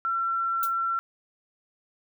sine tone, 1354 Hz, E6, 46 cents sharp, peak -24 dBFS, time 0.05-0.99 s, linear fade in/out 0 ms
violet noise with exponential decay, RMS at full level -27 dBFS, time 0.63-0.73 s, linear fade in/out 1 ms, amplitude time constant 21 ms
effects none

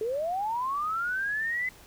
sine linear sweep, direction up, 418.8 to 2038 Hz, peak -27 dBFS, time 0.01-1.69 s, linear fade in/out 2 ms, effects pink hiss -53 dBFS RMS until 1.86 s

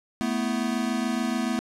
square chord, A suspended second, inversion none, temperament equal, 220 / 246.9 / 329.6 Hz, A3 / B3 / E4, 0 / 0 / 0 cents, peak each -29 / -28 / -34 dBFS, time 0.21-1.59 s, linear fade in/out 0 ms, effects low-pass 10000 Hz 12 dB/octave

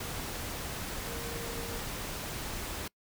sine tone in noise, 466.2 Hz, A#4, in tune, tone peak -43 dBFS, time 1.07-1.8 s, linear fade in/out 5 ms, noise pink, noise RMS -38 dBFS, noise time 0-2.88 s, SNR -8 dB, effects noise-tail reverb RT60 0.1 s tail -25 dB re dry

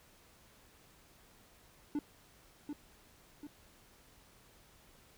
triangle tone with echo, 293.7 Hz, D4, in tune, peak -30 dBFS, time 1.95-1.99 s, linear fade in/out 2 ms, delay 740 ms, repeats 2, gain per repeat -6 dB, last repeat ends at 3.47 s, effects pink hiss -63 dBFS RMS until 5.17 s

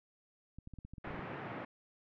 clicks, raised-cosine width 5 ms, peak -36 dBFS, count 11, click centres 0.586 / 0.674 / 0.737 / 0.787 / 0.85 / 0.936 / 0.982 / 1.074 / 1.105 / 1.143 / 1.192 s
pink band-pass noise, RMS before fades -44 dBFS, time 1.04-1.65 s, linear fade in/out 5 ms, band 120 to 2200 Hz, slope 24 dB/octave
effects none

